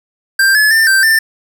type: tone with pitch steps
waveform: square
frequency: 1581 / 1713 / 1792 / 1565 / 1786 Hz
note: G6 / A6 / A6 / G6 / A6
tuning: +14 / -47 / +31 / -3 / +25 cents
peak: -8 dBFS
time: 0.39-1.19 s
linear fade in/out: 5 ms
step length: 160 ms
effects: 7-bit